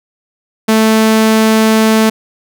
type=tone; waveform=sawtooth; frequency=220 Hz; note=A3; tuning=in tune; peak=-3 dBFS; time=0.68-2.1 s; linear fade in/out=10 ms; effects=none